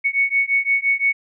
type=beating tone pair; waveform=sine; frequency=2217 / 2222.8 Hz; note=C#7 / C#7; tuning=0 / +4 cents; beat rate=5.8 Hz; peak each=-19 / -19 dBFS; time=0.04-1.13 s; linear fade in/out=20 ms; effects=none